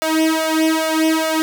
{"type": "tone with flanger", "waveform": "sawtooth", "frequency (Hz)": 318.3, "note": "D#4", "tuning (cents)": 39, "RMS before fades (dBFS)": -17, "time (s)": [0.02, 1.42], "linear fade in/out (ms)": 0, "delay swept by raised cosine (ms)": [1.7, 2.8], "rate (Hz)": 2.4, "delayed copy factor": 0.9, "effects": []}